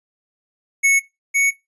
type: tone pair in turn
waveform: square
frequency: 2206 / 2223 Hz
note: C#7 / C#7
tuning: -9 / +4 cents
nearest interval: unison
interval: 13 cents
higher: second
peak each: -12 / -15 dBFS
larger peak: first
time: 0.83-1 / 1.34-1.51 s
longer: neither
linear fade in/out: 20 ms
effects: noise-tail reverb RT60 0.2 s tail -18 dB re dry + resampled to 24000 Hz